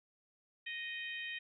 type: harmonic tone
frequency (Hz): 622.3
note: D#5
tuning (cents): 0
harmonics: 3 / 4 / 5 / 6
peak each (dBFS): -43 / -44 / -47 / -51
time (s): 0.66-1.39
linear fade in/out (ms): 10
effects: none